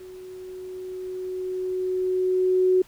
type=tone with level ramp; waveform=sine; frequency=370 Hz; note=F#4; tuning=in tune; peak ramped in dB=-39 to -15 dBFS; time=0-2.82 s; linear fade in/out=5 ms; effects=pink hiss -54 dBFS RMS until 2.87 s